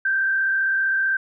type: tone with frequency modulation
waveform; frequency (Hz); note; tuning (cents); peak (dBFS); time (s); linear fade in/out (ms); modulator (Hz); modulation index
sine; 1568; G6; 0; -18; 0.05-1.17; 5; 35.5; 0.83
effects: none